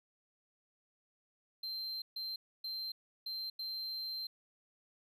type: tone bursts at uneven times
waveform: triangle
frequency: 4133 Hz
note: C8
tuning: 22 cents flat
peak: -37 dBFS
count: 5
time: 1.63-2.02 / 2.16-2.36 / 2.64-2.92 / 3.26-3.5 / 3.59-4.27 s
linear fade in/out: 5 ms
effects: none